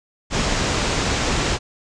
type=low-pass noise; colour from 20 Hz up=pink; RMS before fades=-21 dBFS; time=0.3-1.59 s; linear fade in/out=50 ms; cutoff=7700 Hz; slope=48 dB/octave; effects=none